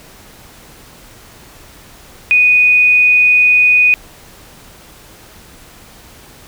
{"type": "tone", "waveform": "sine", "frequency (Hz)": 2480, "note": "D#7", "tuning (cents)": -6, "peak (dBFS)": -6, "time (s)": [2.31, 3.94], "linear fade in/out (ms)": 0, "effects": ["pink hiss -40 dBFS RMS until 6.47 s"]}